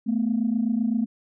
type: tone pair together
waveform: sine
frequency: 219.1 / 246.9 Hz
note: A3 / B3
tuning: -7 / 0 cents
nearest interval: major second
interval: 207 cents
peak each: -22 / -24 dBFS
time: 0.06-1.06 s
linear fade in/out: 20 ms
effects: tanh soft clip ceiling -14 dBFS